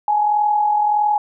sine tone pair together, 836.4 / 878 Hz, G#5 / A5, +12 / -4 cents, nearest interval minor second, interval 84 cents, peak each -14 / -25 dBFS, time 0.08-1.18 s, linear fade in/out 2 ms, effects none

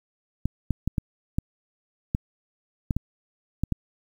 clicks, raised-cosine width 5 ms, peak -11 dBFS, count 10, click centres 0.456 / 0.707 / 0.876 / 0.982 / 1.385 / 2.149 / 2.908 / 2.966 / 3.636 / 3.723 s, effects 8-bit

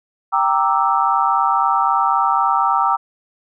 sine chord, E half-diminished seventh, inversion first, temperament equal, 784 / 932.3 / 1174.7 / 1318.5 Hz, G5 / Bb5 / D6 / E6, 0 / 0 / 0 / 0 cents, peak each -19 dBFS, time 0.32-2.97 s, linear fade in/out 20 ms, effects none

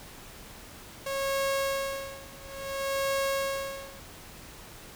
sawtooth tone with tremolo, 547 Hz, C#5, 23 cents flat, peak -22 dBFS, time 1.06-4 s, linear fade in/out 5 ms, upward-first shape sine, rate 0.59 Hz, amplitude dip 95%, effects pink hiss -47 dBFS RMS until 4.95 s

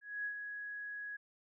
sine tone with ADSR envelope, 1669 Hz, G#6, 8 cents sharp, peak -35 dBFS, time 0.01-1.17 s, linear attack 240 ms, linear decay 84 ms, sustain -6 dB, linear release 12 ms, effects none

